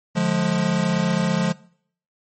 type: chord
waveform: square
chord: D diminished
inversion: none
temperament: just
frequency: 146.83 / 176.2 / 211.4 Hz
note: D3 / F3 / Ab3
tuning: 0 / +16 / +31 cents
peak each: -27 / -21 / -24 dBFS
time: 0.15-1.53 s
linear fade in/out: 20 ms
effects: noise-tail reverb RT60 0.6 s tail -22 dB re dry + MP3 32 kbps